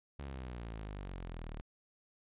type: exponential sweep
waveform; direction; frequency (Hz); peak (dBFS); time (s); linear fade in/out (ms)
sawtooth; down; 71.2 to 36.7; -38; 0.19-1.61; 0
effects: resampled to 8000 Hz